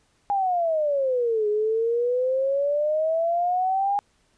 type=exponential two-way sweep; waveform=sine; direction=down then up; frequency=818 to 415.3 to 818 Hz; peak=-20 dBFS; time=0.3-3.99 s; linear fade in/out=0 ms; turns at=1.48 s; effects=pink hiss -65 dBFS RMS until 4.37 s + resampled to 22050 Hz